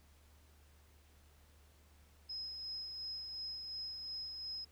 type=tone with tremolo; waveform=sine; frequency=5110 Hz; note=D#8; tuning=45 cents sharp; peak=-40 dBFS; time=2.29-4.65 s; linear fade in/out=10 ms; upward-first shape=sine; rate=2.8 Hz; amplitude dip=35%; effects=added 74 Hz sine -63 dBFS peak until 4.71 s + pink hiss -69 dBFS RMS until 4.71 s